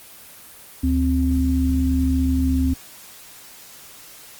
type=tone pair together; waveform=sine; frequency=73.42 / 261.6 Hz; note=D2 / C4; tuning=0 / 0 cents; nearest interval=octave + minor seventh; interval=2200 cents; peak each=-19 dBFS; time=0.83-2.74 s; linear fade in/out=10 ms; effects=white hiss -43 dBFS RMS until 4.39 s + Opus 24 kbps